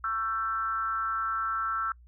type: tone with frequency modulation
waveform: sine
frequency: 1335 Hz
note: E6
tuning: 22 cents sharp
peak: -27 dBFS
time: 0.04-1.92 s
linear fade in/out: 2 ms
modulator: 222 Hz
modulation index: 0.65
effects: noise-tail reverb RT60 0.1 s tail -26 dB re dry + added 60 Hz sine -51 dBFS peak until 2.07 s